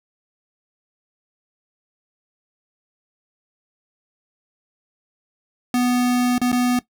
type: tone with dropouts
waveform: square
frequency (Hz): 246.9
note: B3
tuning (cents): 0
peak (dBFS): -17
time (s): 5.74-6.79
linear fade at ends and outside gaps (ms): 2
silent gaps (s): 6.381-6.415 / 6.518-6.527
effects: noise-tail reverb RT60 0.1 s tail -17 dB re dry